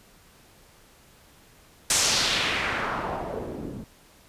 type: noise with low-pass filter sweep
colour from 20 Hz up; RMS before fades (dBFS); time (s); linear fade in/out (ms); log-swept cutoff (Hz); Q
white; -27; 1.9-3.84; 2; 8300 to 230; 1.7
effects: pink hiss -55 dBFS RMS until 4.28 s + resampled to 32000 Hz